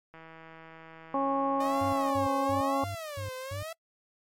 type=click train; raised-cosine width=0.5 ms; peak=-34 dBFS; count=318; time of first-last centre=0.14-2.097 s; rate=162 Hz
type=harmonic tone; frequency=274.4 Hz; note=C#4; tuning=17 cents flat; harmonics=1 / 2 / 3 / 4; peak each=-31 / -31 / -31 / -31 dBFS; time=1.14-2.84 s; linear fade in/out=2 ms
type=tone with vibrato; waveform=sawtooth; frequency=597 Hz; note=D5; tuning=28 cents sharp; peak=-33 dBFS; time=1.6-3.73 s; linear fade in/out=5 ms; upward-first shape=sine; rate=1 Hz; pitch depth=260 cents each way
type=tone bursts; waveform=triangle; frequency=98.4 Hz; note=G2; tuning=7 cents sharp; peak=-33 dBFS; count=6; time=1.81-3.63 s; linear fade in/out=5 ms; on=120 ms; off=220 ms
effects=noise-tail reverb RT60 0.1 s tail -26 dB re dry + MP3 64 kbps